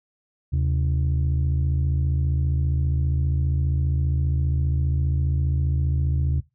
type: tone pair together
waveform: sine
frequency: 77.78 / 132.75 Hz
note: D#2 / C3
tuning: 0 / +25 cents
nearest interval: major sixth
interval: 925 cents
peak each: -19 / -21 dBFS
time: 0.52-6.41 s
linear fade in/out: 20 ms
effects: noise-tail reverb RT60 0.2 s tail -19 dB re dry + tanh soft clip ceiling -16 dBFS